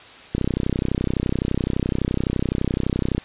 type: click train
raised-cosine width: 3 ms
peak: -8 dBFS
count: 91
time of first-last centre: 0.35-3.18 s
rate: 31.8 Hz
effects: white hiss -43 dBFS RMS until 3.24 s + resampled to 8000 Hz